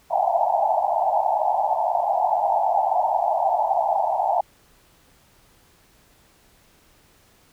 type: band-pass noise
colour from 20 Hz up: white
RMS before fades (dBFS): -21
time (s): 0.1-4.41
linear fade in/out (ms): 10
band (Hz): 640 to 890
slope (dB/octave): 96
effects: pink hiss -57 dBFS RMS until 7.52 s